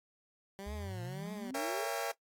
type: tone with vibrato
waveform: 15% pulse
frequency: 193.1 Hz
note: G3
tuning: 26 cents flat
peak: -37 dBFS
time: 0.59-1.51 s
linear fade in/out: 0 ms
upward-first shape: triangle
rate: 1.7 Hz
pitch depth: 180 cents each way
type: exponential sweep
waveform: sine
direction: up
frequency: 65.2 to 466.2 Hz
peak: -40 dBFS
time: 0.66-1.88 s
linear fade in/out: 10 ms
type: chord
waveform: sawtooth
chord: A# diminished seventh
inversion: none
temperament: just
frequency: 466.2 / 559.4 / 671.3 / 805.5 Hz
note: A#4 / C#5 / E5 / G5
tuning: 0 / +16 / +31 / +47 cents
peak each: -36 dBFS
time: 1.54-2.12 s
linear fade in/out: 10 ms
effects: noise-tail reverb RT60 0.1 s tail -19 dB re dry + AAC 64 kbps